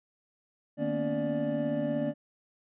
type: tone cluster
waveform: triangle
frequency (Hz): 152.5 / 230.4 / 247.1 / 283 / 588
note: D#3 / A#3 / B3 / C#4 / D5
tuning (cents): -34 / -20 / +1 / +36 / +2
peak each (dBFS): -35 / -33 / -34 / -31 / -30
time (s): 0.77-2.14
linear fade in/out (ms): 50
effects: resampled to 8000 Hz